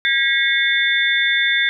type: tone cluster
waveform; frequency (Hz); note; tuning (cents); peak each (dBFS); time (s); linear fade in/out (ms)
sine; 1625 / 1928 / 2174 / 3548; G#6 / B6 / C#7 / A7; -38 / -42 / -34 / +14; -20; 0.05-1.69; 0
effects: none